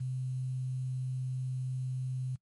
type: tone with quantisation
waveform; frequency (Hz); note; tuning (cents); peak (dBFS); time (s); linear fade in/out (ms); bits
sine; 128.8; C3; -27; -32; 0-2.36; 10; 10
effects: noise-tail reverb RT60 0.1 s tail -21 dB re dry + MP3 48 kbps